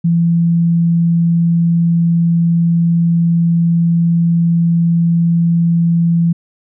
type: tone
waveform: sine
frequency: 168.7 Hz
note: E3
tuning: 40 cents sharp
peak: -9 dBFS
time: 0.04-6.33 s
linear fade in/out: 10 ms
effects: none